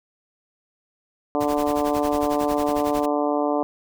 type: harmonic tone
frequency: 146.83 Hz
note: D3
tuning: in tune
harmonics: 2 / 3 / 4 / 5 / 6 / 7 / 8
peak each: -24 / -27 / -25 / -27 / -31 / -31 / -36 dBFS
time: 1.35-3.63 s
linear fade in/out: 0 ms
type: noise with tremolo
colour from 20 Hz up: pink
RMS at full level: -33 dBFS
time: 1.4-3.06 s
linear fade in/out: 10 ms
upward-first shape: sine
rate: 11 Hz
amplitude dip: 90%
effects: none